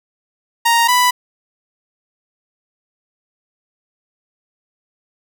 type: tone pair in turn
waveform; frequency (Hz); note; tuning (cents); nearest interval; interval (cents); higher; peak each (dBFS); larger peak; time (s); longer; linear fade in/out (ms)
sawtooth; 932.3 / 990; A#5 / B5; 0 / +4; minor second; 104; second; -7; neither; 0.65-0.88 / 0.88-1.11; neither; 10
effects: none